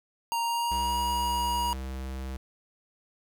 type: tone with pitch glide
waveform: square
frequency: 932.3 to 956.9 Hz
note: A#5 to A#5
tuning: 0 to +45 cents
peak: -27 dBFS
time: 0.32-1.73 s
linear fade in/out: 0 ms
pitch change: +45 cents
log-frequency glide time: 0.42-0.96 s
type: tone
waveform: square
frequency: 65.7 Hz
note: C2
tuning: 8 cents sharp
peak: -34 dBFS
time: 0.71-2.37 s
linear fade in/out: 5 ms
effects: none